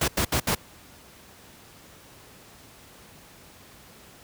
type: noise bursts at uneven times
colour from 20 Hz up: pink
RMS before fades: -23 dBFS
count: 4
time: 0.01-0.08 / 0.17-0.25 / 0.32-0.4 / 0.47-0.55 s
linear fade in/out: 5 ms
effects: pink hiss -50 dBFS RMS until 4.23 s + high-pass 60 Hz 12 dB/octave